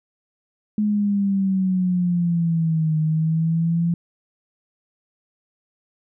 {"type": "exponential two-way sweep", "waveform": "sine", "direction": "down then up", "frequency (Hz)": [212.1, 155.3, 170.9], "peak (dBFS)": -17, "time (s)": [0.78, 3.94], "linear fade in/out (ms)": 2, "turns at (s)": 2.98, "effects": []}